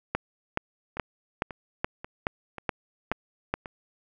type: two click trains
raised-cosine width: 0.5 ms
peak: -10 / -22 dBFS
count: 9 / 6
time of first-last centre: 0.15-3.54 / 0.97-3.658 s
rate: 2.36 / 1.86 Hz
effects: none